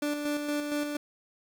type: tone with tremolo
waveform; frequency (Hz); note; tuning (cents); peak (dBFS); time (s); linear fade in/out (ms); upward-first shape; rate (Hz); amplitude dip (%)
30% pulse; 293.7; D4; 0; -25; 0.02-0.97; 5; square; 4.3; 40
effects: 10-bit